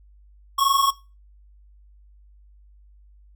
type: tone pair together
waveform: square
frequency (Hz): 1091 / 1113.9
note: C#6 / C#6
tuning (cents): -28 / +8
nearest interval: unison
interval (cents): 36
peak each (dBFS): -21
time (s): 0.58-0.91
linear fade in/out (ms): 10
effects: noise-tail reverb RT60 0.3 s tail -18 dB re dry + added 50 Hz sine -49 dBFS peak until 3.35 s